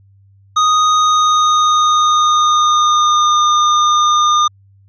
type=tone with pitch glide; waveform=square; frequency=1244.5 to 1212.6 Hz; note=D#6 to D#6; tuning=0 to -45 cents; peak=-10 dBFS; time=0.56-4.48 s; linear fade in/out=10 ms; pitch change=-45 cents; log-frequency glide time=0.96-3.42 s; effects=added 98 Hz sine -45 dBFS peak until 4.88 s + resampled to 16000 Hz